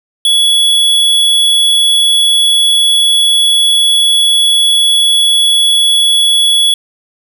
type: tone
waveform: square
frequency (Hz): 3381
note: G#7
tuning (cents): +30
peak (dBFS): -7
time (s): 0.25-6.74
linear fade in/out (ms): 2
effects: none